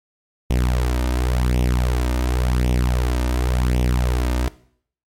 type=tone with flanger; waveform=sawtooth; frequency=61.74 Hz; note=B1; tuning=in tune; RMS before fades=-19 dBFS; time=0.5-4.48 s; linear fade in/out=0 ms; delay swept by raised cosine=0.33 to 3.33 ms; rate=0.91 Hz; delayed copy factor=+0.65; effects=noise-tail reverb RT60 0.6 s tail -19 dB re dry + MP3 64 kbps